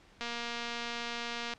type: click train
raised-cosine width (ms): 0.2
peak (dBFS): -20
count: 314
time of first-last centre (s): 0.21-1.536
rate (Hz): 236
effects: pink hiss -60 dBFS RMS until 1.58 s + low-pass 5000 Hz 12 dB/octave